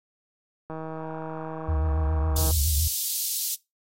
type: click train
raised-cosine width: 1 ms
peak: -22 dBFS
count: 288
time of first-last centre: 0.7-2.505 s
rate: 159 Hz
type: tone with vibrato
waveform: sine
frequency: 75.8 Hz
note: D#2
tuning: 45 cents flat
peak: -22 dBFS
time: 1.68-2.88 s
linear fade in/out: 10 ms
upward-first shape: triangle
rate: 7.2 Hz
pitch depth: 160 cents each way
type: high-pass noise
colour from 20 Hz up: white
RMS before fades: -28 dBFS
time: 2.36-3.55 s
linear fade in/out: 5 ms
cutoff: 3900 Hz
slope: 24 dB/octave
effects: noise-tail reverb RT60 0.2 s tail -20 dB re dry + AAC 48 kbps